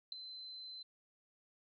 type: tone with ADSR envelope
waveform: sine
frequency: 4063 Hz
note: B7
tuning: 48 cents sharp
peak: -33 dBFS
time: 0.12-0.83 s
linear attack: 4 ms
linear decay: 3 ms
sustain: -13 dB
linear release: 9 ms
effects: MP3 96 kbps